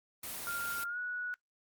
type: noise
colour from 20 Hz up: white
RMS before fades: -41 dBFS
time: 0.23-0.84 s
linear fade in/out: 5 ms
type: tone with pitch glide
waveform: sine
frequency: 1396.9 to 1468 Hz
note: F6 to F#6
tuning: 0 to -14 cents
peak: -35 dBFS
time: 0.47-1.34 s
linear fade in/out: 0 ms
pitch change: +86 cents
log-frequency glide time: 0.87-0.98 s
effects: noise-tail reverb RT60 0.1 s tail -25 dB re dry + Opus 24 kbps